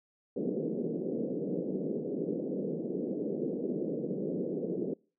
white band-pass noise, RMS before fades -34 dBFS, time 0.36-4.94 s, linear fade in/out 5 ms, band 160 to 490 Hz, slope 48 dB/octave, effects noise-tail reverb RT60 0.4 s tail -26 dB re dry

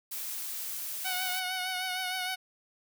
blue noise, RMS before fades -37 dBFS, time 0.11-1.4 s, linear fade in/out 10 ms
10% pulse tone with vibrato, 740 Hz, F#5, in tune, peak -23 dBFS, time 1.04-2.36 s, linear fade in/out 20 ms, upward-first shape triangle, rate 6.5 Hz, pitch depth 39 cents each way
effects none

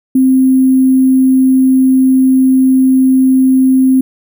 sine tone with sample-and-hold, 261.6 Hz, C4, in tune, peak -5 dBFS, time 0.15-4.01 s, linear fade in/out 5 ms, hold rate 11025 Hz, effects none

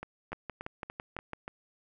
two click trains, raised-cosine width 0.5 ms, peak -24 / -22 dBFS, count 6 / 7, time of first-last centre 0.03-1.479 / 0.33-1.333 s, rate 3.45 / 5.98 Hz, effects none

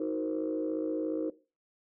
sine chord, C half-diminished seventh, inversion first, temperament equal with one note detuned, 315.5 / 370 / 466.2 / 523.3 Hz, Eb4 / Gb4 / Bb4 / C5, +24 / 0 / 0 / 0 cents, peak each -31 / -37 / -35 / -37 dBFS, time 0-1.3 s, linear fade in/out 5 ms, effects noise-tail reverb RT60 0.3 s tail -17 dB re dry + tanh soft clip ceiling -22 dBFS

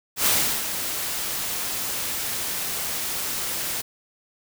white noise with ADSR envelope, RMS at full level -19 dBFS, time 0.16-3.82 s, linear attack 99 ms, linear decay 350 ms, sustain -9 dB, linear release 13 ms, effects none

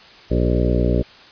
harmonic tone with a mistuned harmonic, 60.4 Hz, B1, 38 cents flat, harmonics 1 / 2 / 3 / 4 / 5 / 6 / 7 / 8 / 9 / 10, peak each -19 / -22 / -24 / -25 / -26 / -27 / -27 / -28 / -29 / -29 dBFS, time 0.3-1.03 s, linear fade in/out 20 ms, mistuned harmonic 7, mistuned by -38 cents, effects white hiss -44 dBFS RMS until 1.31 s + resampled to 11025 Hz

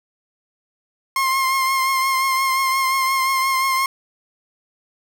30% pulse tone with vibrato, 1063 Hz, C6, 27 cents sharp, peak -14 dBFS, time 1.16-3.86 s, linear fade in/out 2 ms, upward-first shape triangle, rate 5.7 Hz, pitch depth 32 cents each way, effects none

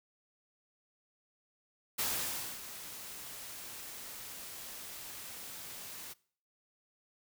white noise with ADSR envelope, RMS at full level -33 dBFS, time 1.98-6.14 s, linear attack 14 ms, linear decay 590 ms, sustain -13 dB, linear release 19 ms, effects noise-tail reverb RT60 0.5 s tail -22 dB re dry

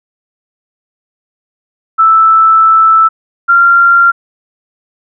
sine tone pair in turn, 1318.5 / 1383.3 Hz, E6 / F6, 0 / -17 cents, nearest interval minor second, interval 83 cents, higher second, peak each -3 / -3 dBFS, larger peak neither, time 1.98-3.09 / 3.48-4.12 s, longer first, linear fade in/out 20 ms, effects none

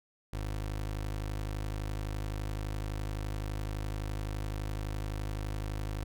25% pulse tone, 51.8 Hz, G#1, 4 cents flat, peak -30 dBFS, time 0.33-6.04 s, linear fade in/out 5 ms, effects none

